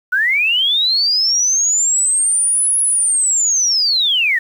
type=linear two-way sweep; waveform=sine; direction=up then down; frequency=1440 to 10548 to 1774 Hz; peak=-12 dBFS; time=0.12-4.39 s; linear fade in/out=10 ms; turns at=2.79 s; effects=7-bit